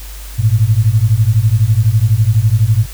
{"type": "beating tone pair", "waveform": "sine", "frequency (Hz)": [103.83, 115.83], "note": ["G#2", "A#2"], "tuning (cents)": [0, -11], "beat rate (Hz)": 12, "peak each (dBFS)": -11, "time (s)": [0.38, 2.86], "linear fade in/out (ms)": 20, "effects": ["added 50 Hz sine -27 dBFS peak until 2.93 s", "white hiss -35 dBFS RMS until 2.93 s"]}